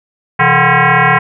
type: tone with frequency modulation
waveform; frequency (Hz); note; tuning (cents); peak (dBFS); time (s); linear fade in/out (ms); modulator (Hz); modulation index
sine; 428.9; A4; -44; -6; 0.39-1.19; 10; 298; 6.1
effects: none